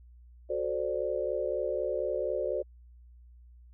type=chord; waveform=sine; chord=D dominant seventh; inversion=first; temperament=equal; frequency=370 / 440 / 523.3 / 587.3 Hz; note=F#4 / A4 / C5 / D5; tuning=0 / 0 / 0 / 0 cents; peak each=-35 / -36 / -33 / -33 dBFS; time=0.49-2.63 s; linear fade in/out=20 ms; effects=added 60 Hz sine -51 dBFS peak until 3.73 s